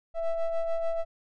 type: ring-modulated tone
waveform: triangle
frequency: 329.6 Hz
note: E4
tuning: in tune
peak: -20 dBFS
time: 0.14-1.05 s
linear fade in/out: 50 ms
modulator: 333 Hz
effects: none